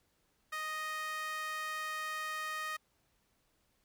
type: tone with high-pass filter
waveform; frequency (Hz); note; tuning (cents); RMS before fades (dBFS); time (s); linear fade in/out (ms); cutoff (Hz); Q
sawtooth; 622.3; D#5; 0; -39; 0.52-2.77; 10; 1500; 8.9
effects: pink hiss -75 dBFS RMS until 3.84 s